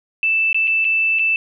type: tone with dropouts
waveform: sine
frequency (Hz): 2645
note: E7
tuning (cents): +5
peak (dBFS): -14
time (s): 0.23-1.36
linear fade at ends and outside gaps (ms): 1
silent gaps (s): 0.529-0.545 / 0.673-0.677 / 0.845-0.85 / 1.188-1.193
effects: none